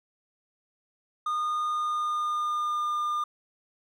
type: tone with pitch glide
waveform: triangle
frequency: 1223 to 1205.5 Hz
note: D#6 to D6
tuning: -30 to +45 cents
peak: -24 dBFS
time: 1.26-3.24 s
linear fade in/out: 5 ms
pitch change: -25 cents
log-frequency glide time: 1.68-2.94 s
effects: none